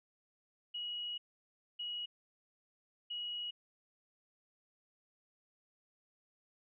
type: tone bursts at uneven times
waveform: sine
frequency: 2907 Hz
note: F#7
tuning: 31 cents flat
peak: -38 dBFS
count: 3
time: 0.74-1.18 / 1.79-2.06 / 3.1-3.51 s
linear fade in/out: 10 ms
effects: none